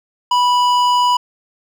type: tone with hard clipping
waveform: triangle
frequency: 984 Hz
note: B5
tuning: 7 cents flat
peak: -13 dBFS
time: 0.31-1.17 s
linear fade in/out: 5 ms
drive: 15 dB
effects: none